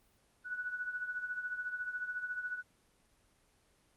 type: tone with tremolo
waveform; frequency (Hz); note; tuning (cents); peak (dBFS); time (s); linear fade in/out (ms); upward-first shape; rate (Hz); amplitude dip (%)
sine; 1477; F#6; -3; -33; 0.44-2.63; 50; triangle; 14; 75
effects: pink hiss -70 dBFS RMS until 3.96 s + Opus 24 kbps